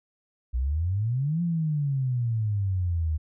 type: exponential two-way sweep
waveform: sine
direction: up then down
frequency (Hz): 58.27 to 174.9 to 76.3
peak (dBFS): -23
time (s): 0.53-3.18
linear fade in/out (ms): 20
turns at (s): 1.42
effects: none